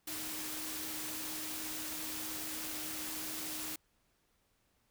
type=tone in noise; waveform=sine; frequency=311.1 Hz; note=D#4; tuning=in tune; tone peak=-48 dBFS; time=0.07-3.76 s; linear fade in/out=5 ms; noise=white; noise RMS=-41 dBFS; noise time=0.07-3.76 s; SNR=-10 dB; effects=pink hiss -75 dBFS RMS until 4.9 s